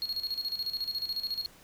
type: tone with tremolo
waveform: triangle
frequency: 4300 Hz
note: C8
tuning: 47 cents sharp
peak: -28 dBFS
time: 0.02-1.46 s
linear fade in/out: 0 ms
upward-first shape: square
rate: 14 Hz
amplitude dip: 70%
effects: pink hiss -56 dBFS RMS until 1.63 s